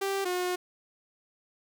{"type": "tone pair in turn", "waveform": "sawtooth", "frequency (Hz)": [392, 360.8], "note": ["G4", "F#4"], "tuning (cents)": [0, -44], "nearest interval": "minor second", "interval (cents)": 144, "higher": "first", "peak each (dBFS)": -24, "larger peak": "neither", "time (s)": [[0.01, 0.25], [0.25, 0.56]], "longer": "second", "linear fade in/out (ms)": 10, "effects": []}